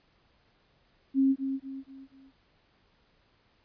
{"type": "tone with echo", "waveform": "sine", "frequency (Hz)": 269.1, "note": "C4", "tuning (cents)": 49, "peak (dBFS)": -20, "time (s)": [1.14, 1.36], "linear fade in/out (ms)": 50, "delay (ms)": 240, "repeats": 4, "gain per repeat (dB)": -8, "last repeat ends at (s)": 2.32, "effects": ["pink hiss -67 dBFS RMS until 3.64 s", "resampled to 11025 Hz"]}